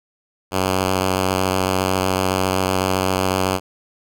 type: tone with vibrato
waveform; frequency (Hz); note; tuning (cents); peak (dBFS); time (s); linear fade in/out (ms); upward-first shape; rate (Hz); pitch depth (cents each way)
5% pulse; 94; F#2; +28; -6; 0.51-3.6; 50; sine; 7.8; 15
effects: none